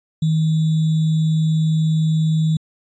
sine tone with sample-and-hold, 158.4 Hz, D#3, 31 cents sharp, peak -14 dBFS, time 0.22-2.57 s, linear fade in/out 5 ms, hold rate 3675 Hz, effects resampled to 16000 Hz

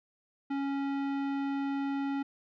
sine tone with tanh clipping, 277.2 Hz, C#4, in tune, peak -32 dBFS, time 0.5-2.23 s, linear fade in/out 10 ms, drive 17 dB, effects none

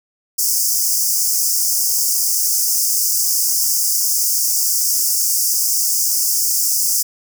pink high-pass noise, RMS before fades -17 dBFS, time 0.38-7.03 s, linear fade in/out 10 ms, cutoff 5000 Hz, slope 96 dB/octave, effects none

